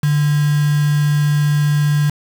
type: tone with quantisation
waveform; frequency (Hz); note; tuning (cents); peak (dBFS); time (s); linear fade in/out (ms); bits
sine; 147.5; D3; +8; -12; 0.03-2.1; 5; 4
effects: none